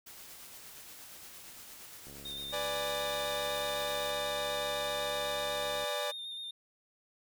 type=noise with tremolo; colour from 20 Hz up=white; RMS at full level=-49 dBFS; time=0.06-4.12 s; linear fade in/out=10 ms; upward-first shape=sine; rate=8.6 Hz; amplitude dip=25%
type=click train; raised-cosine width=2 ms; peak=-39 dBFS; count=266; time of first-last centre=2.07-5.84 s; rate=70.3 Hz
type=tone with vibrato; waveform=triangle; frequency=3651 Hz; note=A#7; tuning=37 cents flat; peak=-38 dBFS; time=2.25-6.51 s; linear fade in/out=5 ms; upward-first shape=square; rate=8 Hz; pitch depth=19 cents each way
type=chord; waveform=sawtooth; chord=G# diminished; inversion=first; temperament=equal; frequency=493.9 / 587.3 / 830.6 Hz; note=B4 / D5 / G#5; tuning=0 / 0 / 0 cents; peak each=-37 / -31 / -37 dBFS; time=2.52-6.12 s; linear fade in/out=20 ms
effects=none